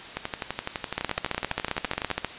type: two click trains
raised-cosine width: 0.3 ms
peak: -12 / -9 dBFS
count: 24 / 20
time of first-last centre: 0.17-2.103 / 0.98-2.247 s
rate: 11.9 / 15 Hz
effects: white hiss -40 dBFS RMS until 2.38 s + resampled to 8000 Hz